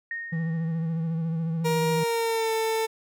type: tone with exponential decay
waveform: sine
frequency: 1852 Hz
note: A#6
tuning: 12 cents flat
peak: -28 dBFS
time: 0.11-1.13 s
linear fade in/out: 2 ms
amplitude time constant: 220 ms
type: tone with vibrato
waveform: triangle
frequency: 163.6 Hz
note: E3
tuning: 13 cents flat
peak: -23 dBFS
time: 0.32-2.04 s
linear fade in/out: 10 ms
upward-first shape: sine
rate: 14 Hz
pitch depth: 38 cents each way
type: tone with pitch glide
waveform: 30% pulse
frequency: 472.1 to 445.6 Hz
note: A#4 to A4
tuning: +22 to +22 cents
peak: -21 dBFS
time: 1.64-2.87 s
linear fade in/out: 20 ms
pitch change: -100 cents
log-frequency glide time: 1.93-2.52 s
effects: none